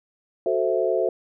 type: chord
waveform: sine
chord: F# half-diminished seventh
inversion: none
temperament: equal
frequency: 370 / 440 / 523.3 / 659.3 Hz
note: F#4 / A4 / C5 / E5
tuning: 0 / 0 / 0 / 0 cents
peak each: -25 dBFS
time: 0.46-1.09 s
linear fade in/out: 2 ms
effects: none